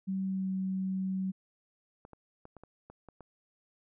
sine tone with pitch glide, 191.2 to 189.33 Hz, G3 to F#3, -43 to +40 cents, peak -30 dBFS, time 0.07-1.32 s, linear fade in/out 20 ms, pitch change -17 cents, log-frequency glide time 0.24-0.5 s
clicks, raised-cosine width 1 ms, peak -35 dBFS, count 8, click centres 2.051 / 2.133 / 2.454 / 2.567 / 2.636 / 2.9 / 3.087 / 3.207 s
effects none

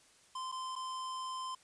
square tone with dropouts, 1036 Hz, C6, 17 cents flat, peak -39 dBFS, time 0.35-1.55 s, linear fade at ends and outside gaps 5 ms, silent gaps 0.517-0.523 / 0.755-0.761 s, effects white hiss -64 dBFS RMS until 1.63 s + resampled to 22050 Hz

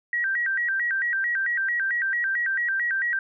sine tone with vibrato, 1732 Hz, A6, 28 cents flat, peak -22 dBFS, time 0.13-3.19 s, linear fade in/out 2 ms, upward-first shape square, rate 4.5 Hz, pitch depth 170 cents each way, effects none

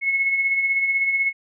sine tone with tremolo, 2186 Hz, C#7, 25 cents flat, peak -16 dBFS, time 0.01-1.33 s, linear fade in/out 50 ms, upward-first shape sine, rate 16 Hz, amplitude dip 45%, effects none

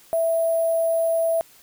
sine tone with sample-and-hold, 659.3 Hz, E5, in tune, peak -18 dBFS, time 0.13-1.41 s, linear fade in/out 0 ms, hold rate 11025 Hz, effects white hiss -52 dBFS RMS until 1.62 s

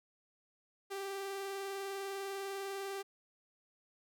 sawtooth tone with vibrato, 392.2 Hz, G4, 1 cent sharp, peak -35 dBFS, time 0.9-3.03 s, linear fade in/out 20 ms, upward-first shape sine, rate 20 Hz, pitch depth 27 cents each way, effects none

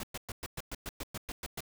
pink noise bursts, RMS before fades -39 dBFS, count 12, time 0-1.606 s, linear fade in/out 2 ms, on 33 ms, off 110 ms, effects none

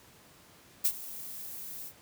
violet noise with ADSR envelope, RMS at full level -24 dBFS, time 0.84-1.93 s, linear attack 15 ms, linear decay 61 ms, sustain -18 dB, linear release 66 ms, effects pink hiss -57 dBFS RMS until 2.01 s + high-pass 80 Hz 12 dB/octave

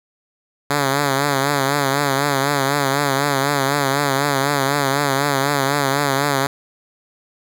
5% pulse tone with vibrato, 140 Hz, C#3, 18 cents sharp, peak -5 dBFS, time 0.7-6.47 s, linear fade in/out 5 ms, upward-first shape triangle, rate 4 Hz, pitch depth 87 cents each way, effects none

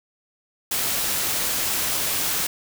white noise, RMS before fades -24 dBFS, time 0.71-2.47 s, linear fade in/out 5 ms, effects none

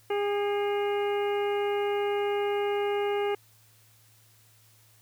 harmonic tone with a mistuned harmonic, 407.7 Hz, G#4, 32 cents flat, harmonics 1 / 2 / 3 / 4 / 5 / 6 / 7, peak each -26 / -33 / -40 / -43 / -40 / -46 / -43 dBFS, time 0.1-3.35 s, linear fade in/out 5 ms, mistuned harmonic 5, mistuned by +64 cents, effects added 110 Hz sine -61 dBFS peak until 5.01 s + white hiss -61 dBFS RMS until 5.01 s

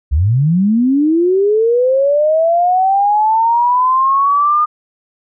sine linear sweep, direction up, 63 to 1223 Hz, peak -9 dBFS, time 0.11-4.66 s, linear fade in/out 20 ms, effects none

